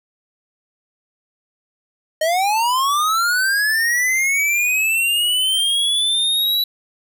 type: linear sweep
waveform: square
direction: up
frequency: 613 to 3951 Hz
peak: -16 dBFS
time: 2.21-6.64 s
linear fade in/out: 5 ms
effects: none